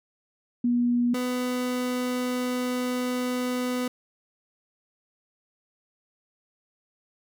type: tone pair in turn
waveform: sine / 30% pulse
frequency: 241.6 / 249.7 Hz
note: B3 / B3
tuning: -38 / +19 cents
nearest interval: minor second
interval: 57 cents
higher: second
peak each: -20 / -23 dBFS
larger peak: first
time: 0.64-1.14 / 1.14-3.88 s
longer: second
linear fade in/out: 5 ms
effects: none